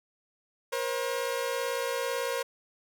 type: tone pair together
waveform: sawtooth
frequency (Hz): 478 / 536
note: A#4 / C5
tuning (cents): +43 / +42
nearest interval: major second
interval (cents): 199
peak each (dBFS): -28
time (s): 0.72-2.43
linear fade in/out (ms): 10
effects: none